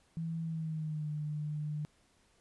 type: tone with pitch glide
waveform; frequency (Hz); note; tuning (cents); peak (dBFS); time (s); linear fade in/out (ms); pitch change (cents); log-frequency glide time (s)
sine; 164.1 to 150.48; E3 to D3; -8 to +42; -34; 0.17-1.85; 0; -150; 0.42-1.1
effects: pink hiss -69 dBFS RMS until 2.4 s + resampled to 24000 Hz